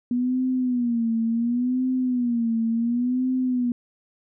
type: tone with vibrato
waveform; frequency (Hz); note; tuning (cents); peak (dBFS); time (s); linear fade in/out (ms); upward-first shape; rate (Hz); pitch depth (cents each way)
sine; 241.5; B3; -39; -20; 0.11-3.72; 2; sine; 0.7; 110
effects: none